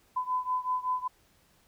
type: beating tone pair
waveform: sine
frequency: 1007 / 1012.3 Hz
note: B5 / B5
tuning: +33 / +42 cents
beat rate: 5.3 Hz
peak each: -30 / -32 dBFS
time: 0.16-1.08 s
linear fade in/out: 10 ms
effects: pink hiss -65 dBFS RMS until 1.67 s